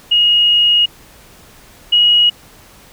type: tone pair in turn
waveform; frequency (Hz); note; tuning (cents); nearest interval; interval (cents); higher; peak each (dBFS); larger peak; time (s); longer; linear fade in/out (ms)
sine; 2876 / 2898; F#7 / F#7; -50 / -37; unison; 13; second; -8 / -7; second; 0.11-0.86 / 1.92-2.3; first; 10
effects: pink hiss -43 dBFS RMS until 2.92 s